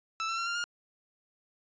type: tone with pitch steps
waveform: sawtooth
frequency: 1318.5 / 1342.3 / 1366.6 / 1391.3 / 1416.4 Hz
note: E6 / E6 / F6 / F6 / F6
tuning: 0 / +31 / -38 / -7 / +24 cents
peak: -27 dBFS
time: 0.2-0.64 s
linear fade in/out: 0 ms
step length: 88 ms
effects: resampled to 16000 Hz